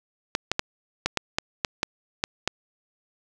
clicks, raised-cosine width 0.2 ms, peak -5 dBFS, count 10, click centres 0.351 / 0.516 / 0.594 / 1.06 / 1.173 / 1.385 / 1.648 / 1.831 / 2.239 / 2.476 s, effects none

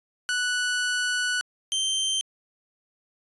sawtooth tone pair in turn, 1480 / 3130 Hz, F#6 / G7, 0 / -3 cents, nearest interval octave + minor second, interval 1297 cents, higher second, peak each -20 dBFS, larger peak neither, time 0.29-1.41 / 1.72-2.21 s, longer first, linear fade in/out 0 ms, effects resampled to 24000 Hz

